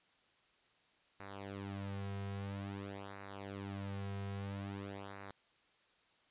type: tone with flanger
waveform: sawtooth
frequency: 99 Hz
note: G2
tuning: 18 cents sharp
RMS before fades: -44 dBFS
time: 1.2-5.31 s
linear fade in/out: 0 ms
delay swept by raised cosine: 0.3 to 3.5 ms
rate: 0.5 Hz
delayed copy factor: -0.8
effects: white hiss -71 dBFS RMS until 6.3 s + resampled to 8000 Hz